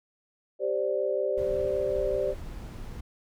sine chord, G suspended fourth, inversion none, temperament just, 392 / 522.7 / 588 Hz, G4 / C5 / D5, 0 / -2 / +2 cents, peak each -30 / -29 / -29 dBFS, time 0.59-2.35 s, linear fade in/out 50 ms
brown noise, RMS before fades -39 dBFS, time 1.37-3.01 s, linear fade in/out 10 ms
effects none

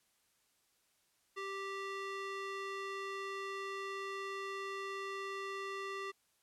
square tone with band-pass filter, 391.5 Hz, G4, 2 cents flat, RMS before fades -42 dBFS, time 1.36-6.12 s, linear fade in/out 20 ms, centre 1700 Hz, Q 0.78, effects white hiss -75 dBFS RMS until 6.42 s + low-pass 12000 Hz 12 dB/octave

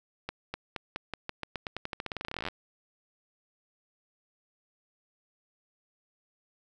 accelerating click train, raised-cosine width 0.3 ms, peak -18 dBFS, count 30, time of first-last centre 0.29-2.485 s, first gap 250 ms, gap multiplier 0.89, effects none

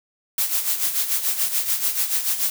blue noise with tremolo, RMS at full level -20 dBFS, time 0.38-2.5 s, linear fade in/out 2 ms, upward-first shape sine, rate 6.9 Hz, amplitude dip 65%, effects none

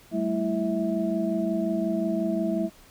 sine tone cluster, 193.2 / 218.8 / 330.1 / 652 Hz, G3 / A3 / E4 / E5, -25 / -9 / +2 / -19 cents, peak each -29 / -29 / -28 / -30 dBFS, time 0.11-2.7 s, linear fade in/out 50 ms, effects pink hiss -54 dBFS RMS until 2.9 s

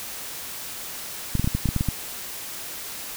clicks, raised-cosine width 5 ms, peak -10 dBFS, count 10, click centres 1.353 / 1.396 / 1.444 / 1.475 / 1.55 / 1.657 / 1.689 / 1.763 / 1.809 / 1.887 s, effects white hiss -35 dBFS RMS until 3.16 s

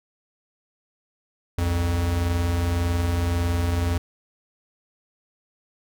square tone pair together, 64.7 / 86.5 Hz, C2 / F2, -19 / -16 cents, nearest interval perfect fourth, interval 503 cents, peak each -30 / -22 dBFS, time 1.58-3.98 s, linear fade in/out 5 ms, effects none

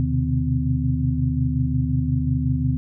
sine tone cluster, 76.4 / 124 / 129.6 / 150.7 / 254.5 Hz, D#2 / B2 / C3 / D3 / C4, -31 / +7 / -16 / +45 / -48 cents, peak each -25 dBFS, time 0-2.77 s, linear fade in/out 0 ms, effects none

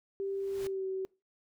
sine tone with pitch glide, 392 to 380.4 Hz, G4 to F#4, 0 to +48 cents, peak -32 dBFS, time 0.2-1.05 s, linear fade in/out 0 ms, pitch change -52 cents, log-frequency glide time 0.58-0.86 s
pink noise with exponential growth, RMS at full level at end -44 dBFS, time 0.21-0.67 s, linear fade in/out 1 ms, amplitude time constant 100 ms
effects noise-tail reverb RT60 0.3 s tail -25 dB re dry

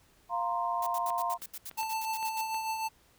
sine chord, F suspended fourth, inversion none, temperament just, 698.5 / 931.3 / 1047.7 Hz, F5 / Bb5 / C6, 0 / -2 / +2 cents, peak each -33 dBFS, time 0.29-1.38 s, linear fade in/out 50 ms
blue noise bursts, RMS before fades -41 dBFS, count 14, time 0.82-2.413 s, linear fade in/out 5 ms, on 46 ms, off 73 ms
clicks, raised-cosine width 0.3 ms, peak -31 dBFS, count 6, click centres 1.104 / 1.42 / 1.713 / 1.831 / 2.228 / 2.545 s
square tone with tremolo, 885 Hz, A5, 10 cents sharp, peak -30 dBFS, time 1.77-2.89 s, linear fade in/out 20 ms, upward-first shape triangle, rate 6.7 Hz, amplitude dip 50%
effects pink hiss -64 dBFS RMS until 3.18 s

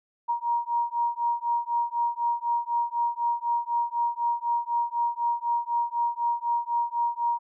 sine beating tone pair, 943 / 947 Hz, A#5 / A#5, +20 / +27 cents, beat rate 4 Hz, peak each -27 dBFS, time 0.28-7.39 s, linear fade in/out 20 ms, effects none

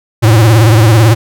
square tone with vibrato, 111.7 Hz, A2, 27 cents sharp, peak -4 dBFS, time 0.22-1.15 s, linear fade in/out 20 ms, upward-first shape triangle, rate 18 Hz, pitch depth 150 cents each way, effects none

